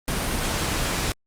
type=noise; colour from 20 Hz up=pink; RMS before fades=-25 dBFS; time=0.08-1.12 s; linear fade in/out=0 ms; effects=low-pass 12000 Hz 12 dB/octave + Opus 32 kbps